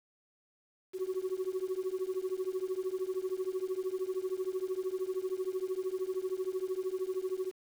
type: tone with tremolo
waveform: sine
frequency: 373.9 Hz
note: F#4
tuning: 18 cents sharp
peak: -26 dBFS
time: 0.93-7.52 s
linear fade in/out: 50 ms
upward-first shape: triangle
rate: 13 Hz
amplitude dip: 100%
effects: tanh soft clip ceiling -28 dBFS + 9-bit